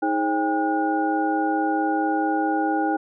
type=tone cluster; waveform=sine; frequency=315.5 / 420 / 539 / 801 / 1449 Hz; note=D#4 / G#4 / C#5 / G5 / F#6; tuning=+24 / +19 / -49 / +37 / -37 cents; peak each=-23 / -32 / -32 / -23 / -31 dBFS; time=0.02-2.97 s; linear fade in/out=10 ms; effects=none